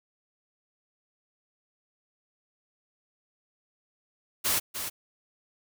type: noise with echo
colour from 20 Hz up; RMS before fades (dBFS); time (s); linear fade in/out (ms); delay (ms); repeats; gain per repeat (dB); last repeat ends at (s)
white; -26; 4.44-4.6; 20; 300; 1; -8; 4.9
effects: none